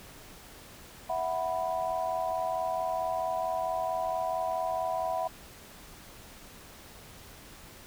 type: chord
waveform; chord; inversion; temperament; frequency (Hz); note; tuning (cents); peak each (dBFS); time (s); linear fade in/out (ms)
sine; E suspended second; none; equal with one note detuned; 655.5 / 740 / 987.8; E5 / F#5 / B5; -10 / 0 / 0; -32 / -32 / -35; 1.09-5.28; 10
effects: pink hiss -50 dBFS RMS until 7.86 s